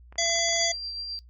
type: clicks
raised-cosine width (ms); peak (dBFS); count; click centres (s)
0.5; -33; 11; 0.125 / 0.157 / 0.221 / 0.26 / 0.297 / 0.358 / 0.389 / 0.487 / 0.53 / 0.561 / 0.614
type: harmonic tone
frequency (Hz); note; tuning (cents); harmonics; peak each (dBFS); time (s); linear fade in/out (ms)
676; E5; +43; 1 / 3 / 5 / 7 / 9 / 10; -30 / -30 / -30 / -30 / -30 / -30; 0.18-0.72; 5
type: tone with tremolo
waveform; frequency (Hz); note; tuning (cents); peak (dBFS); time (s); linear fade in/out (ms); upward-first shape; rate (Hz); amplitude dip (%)
sine; 4724; D8; +9; -31; 0.57-1.19; 0; sine; 7.6; 30
effects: noise-tail reverb RT60 0.1 s tail -17 dB re dry + added 60 Hz sine -48 dBFS peak until 1.29 s